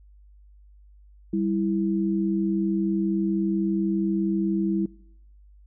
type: tone pair together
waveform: sine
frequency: 196 / 328.3 Hz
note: G3 / E4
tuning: 0 / -7 cents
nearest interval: major sixth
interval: 893 cents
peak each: -24 / -25 dBFS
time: 1.33-4.86 s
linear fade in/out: 5 ms
effects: noise-tail reverb RT60 0.8 s tail -24 dB re dry + added 50 Hz sine -49 dBFS peak until 5.66 s